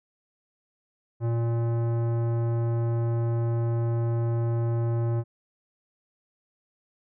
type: tone with tanh clipping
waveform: sine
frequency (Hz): 116.54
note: A#2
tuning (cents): 0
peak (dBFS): -25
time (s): 1.2-5.24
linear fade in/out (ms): 50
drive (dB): 16
effects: none